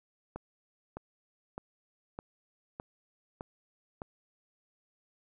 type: click train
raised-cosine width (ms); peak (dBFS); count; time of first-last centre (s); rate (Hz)
1; -25; 7; 0.36-4.019; 1.64
effects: none